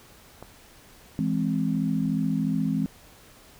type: click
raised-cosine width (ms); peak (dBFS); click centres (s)
1; -25; 0.426
type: chord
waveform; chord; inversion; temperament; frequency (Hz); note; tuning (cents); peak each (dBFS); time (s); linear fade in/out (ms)
sine; E augmented; none; equal; 164.81 / 207.7 / 261.6; E3 / G#3 / B#3; 0 / 0 / 0; -27; 1.19-2.86; 0
effects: pink hiss -52 dBFS RMS until 3.59 s